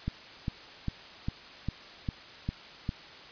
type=click train; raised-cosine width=5 ms; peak=-18 dBFS; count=8; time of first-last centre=0.08-2.891 s; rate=2.49 Hz; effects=white hiss -48 dBFS RMS until 3.31 s + resampled to 11025 Hz